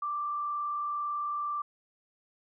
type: tone with frequency modulation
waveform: sine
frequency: 1176 Hz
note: D6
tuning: 2 cents sharp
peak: -30 dBFS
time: 0.02-1.62 s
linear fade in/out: 5 ms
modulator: 38 Hz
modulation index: 0.38
effects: none